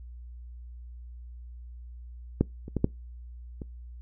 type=clicks; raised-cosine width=3 ms; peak=-8 / -26 / -14 / -8 / -24 dBFS; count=5; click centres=2.41 / 2.681 / 2.767 / 2.844 / 3.618 s; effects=noise-tail reverb RT60 0.2 s tail -24 dB re dry + added 60 Hz sine -41 dBFS peak until 4.01 s